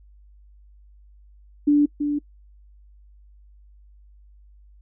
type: tone with echo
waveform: sine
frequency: 292.2 Hz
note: D4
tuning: 9 cents flat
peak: -13 dBFS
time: 1.67-1.86 s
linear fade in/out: 10 ms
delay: 330 ms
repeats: 1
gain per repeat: -7 dB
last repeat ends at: 2.19 s
effects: noise-tail reverb RT60 0.1 s tail -24 dB re dry + added 50 Hz sine -48 dBFS peak until 4.81 s